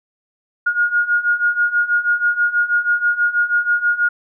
sine beating tone pair, 1428 / 1434.2 Hz, F6 / F6, +38 / +46 cents, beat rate 6.2 Hz, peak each -19 / -16 dBFS, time 0.66-4.09 s, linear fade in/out 10 ms, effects none

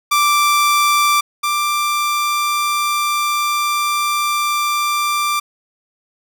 sawtooth tone pair in turn, 1174.7 / 1181.2 Hz, D6 / D6, 0 / +10 cents, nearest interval unison, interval 10 cents, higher second, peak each -8 / -12 dBFS, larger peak first, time 0.11-1.21 / 1.43-5.4 s, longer second, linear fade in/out 10 ms, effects none

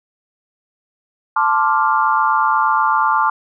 sine chord, D minor seventh, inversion second, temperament equal, 880 / 1046.5 / 1174.7 / 1396.9 Hz, A5 / C6 / D6 / F6, 0 / 0 / 0 / 0 cents, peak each -17 / -19 / -17 / -20 dBFS, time 1.36-3.3 s, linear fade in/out 5 ms, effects none

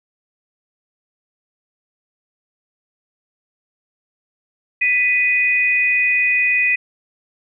sine tone pair together, 1985.7 / 2489 Hz, B6 / D#7, +9 / 0 cents, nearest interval major third, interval 391 cents, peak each -18 / -15 dBFS, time 4.81-6.76 s, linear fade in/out 10 ms, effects none

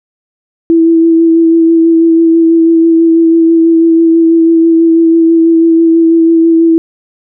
sine tone with vibrato, 329.6 Hz, E4, in tune, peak -3 dBFS, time 0.7-6.78 s, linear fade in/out 0 ms, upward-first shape sine, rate 6.1 Hz, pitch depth 17 cents each way, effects none

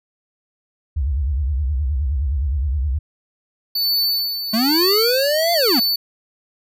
sine tone with vibrato, 69.3 Hz, C#2, in tune, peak -17 dBFS, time 0.96-2.99 s, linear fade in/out 10 ms, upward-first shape sine, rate 9.6 Hz, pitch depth 210 cents each way
square tone with tremolo, 4497 Hz, C#8, 24 cents sharp, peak -16 dBFS, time 3.75-5.96 s, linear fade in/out 5 ms, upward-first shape sine, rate 1.1 Hz, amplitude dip 60%
square linear two-way sweep, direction up then down, 210 to 698.5 to 210 Hz, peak -17 dBFS, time 4.53-5.8 s, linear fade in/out 10 ms, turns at 5.53 s
effects none

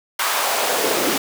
pink noise with high-pass filter sweep, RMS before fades -20 dBFS, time 0.19-1.18 s, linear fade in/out 5 ms, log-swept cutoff 1100 to 270 Hz, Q 2, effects none

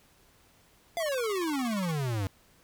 square exponential sweep, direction down, 698.5 to 92.9 Hz, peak -29 dBFS, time 0.97-2.27 s, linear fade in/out 0 ms
sawtooth tone bursts, 1108.7 Hz, C#6, in tune, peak -34 dBFS, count 16, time 1-1.914 s, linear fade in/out 2 ms, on 29 ms, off 30 ms
effects pink hiss -62 dBFS RMS until 2.63 s

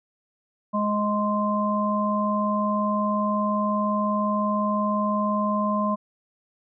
harmonic tone, 208.6 Hz, G#3, 8 cents sharp, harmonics 1 / 3 / 5, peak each -24 / -28 / -25 dBFS, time 0.73-5.96 s, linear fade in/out 20 ms, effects none

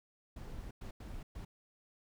brown noise bursts at uneven times, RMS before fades -45 dBFS, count 4, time 0.36-0.71 / 0.81-0.91 / 1-1.23 / 1.35-1.45 s, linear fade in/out 5 ms, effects none

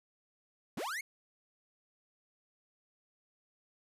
45% pulse linear sweep, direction up, 132.8 to 2252 Hz, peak -36 dBFS, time 0.77-1.01 s, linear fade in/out 5 ms, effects resampled to 32000 Hz

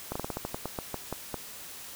slowing click train, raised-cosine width 1 ms, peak -18 dBFS, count 13, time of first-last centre 0.12-1.343 s, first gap 35 ms, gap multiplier 1.18, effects white hiss -44 dBFS RMS until 1.95 s

